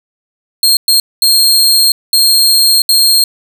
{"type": "tone bursts at uneven times", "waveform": "sawtooth", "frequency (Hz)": 4225, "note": "C8", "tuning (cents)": 16, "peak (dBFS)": -3, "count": 5, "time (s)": [[0.63, 0.77], [0.88, 1], [1.22, 1.92], [2.13, 2.82], [2.89, 3.24]], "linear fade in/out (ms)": 2, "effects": []}